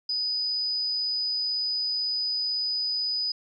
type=tone; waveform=sine; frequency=4979 Hz; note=D#8; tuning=in tune; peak=-25 dBFS; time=0.09-3.32 s; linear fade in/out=5 ms; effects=none